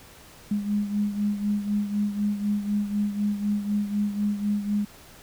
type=beating tone pair; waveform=sine; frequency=205.3 / 209.3 Hz; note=G#3 / G#3; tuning=-20 / +14 cents; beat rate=4 Hz; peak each=-24 / -30 dBFS; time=0.51-4.85 s; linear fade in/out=5 ms; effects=pink hiss -49 dBFS RMS until 5.22 s